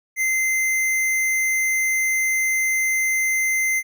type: tone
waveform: square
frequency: 2075 Hz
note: C7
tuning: 15 cents flat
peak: -19 dBFS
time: 0.16-3.83 s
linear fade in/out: 50 ms
effects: none